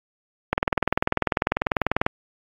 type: click train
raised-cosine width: 0.5 ms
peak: -4 dBFS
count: 32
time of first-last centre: 0.53-2.065 s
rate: 20.2 Hz
effects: AAC 32 kbps